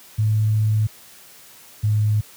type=tone pair in turn; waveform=sine; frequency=107.8 / 106.19 Hz; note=A2 / G#2; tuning=-35 / +39 cents; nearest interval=unison; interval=26 cents; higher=first; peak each=-15 dBFS; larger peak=neither; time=0.18-0.87 / 1.83-2.21 s; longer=first; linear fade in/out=10 ms; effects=white hiss -46 dBFS RMS until 2.36 s + high-pass 60 Hz 12 dB/octave